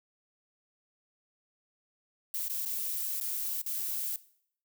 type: noise with dropouts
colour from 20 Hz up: violet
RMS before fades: -34 dBFS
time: 2.34-4.16 s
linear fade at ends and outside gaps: 1 ms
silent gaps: 2.482-2.498 / 2.652-2.659 / 3.201-3.21 / 3.616-3.662 s
effects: noise-tail reverb RT60 0.6 s tail -18 dB re dry